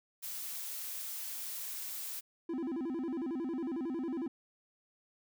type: noise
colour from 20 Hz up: blue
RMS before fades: -41 dBFS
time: 0.22-2.21 s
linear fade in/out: 20 ms
type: tone with vibrato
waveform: triangle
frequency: 293.7 Hz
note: D4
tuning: in tune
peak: -32 dBFS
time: 2.49-4.28 s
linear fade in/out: 5 ms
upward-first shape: square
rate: 11 Hz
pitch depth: 230 cents each way
effects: none